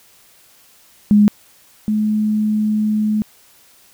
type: tone pair in turn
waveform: sine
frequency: 207.7 / 213.4 Hz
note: G#3 / G#3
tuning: 0 / +47 cents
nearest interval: unison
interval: 47 cents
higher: second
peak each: -7 / -14 dBFS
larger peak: first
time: 1.11-1.28 / 1.88-3.22 s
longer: second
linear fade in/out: 0 ms
effects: white hiss -50 dBFS RMS until 3.93 s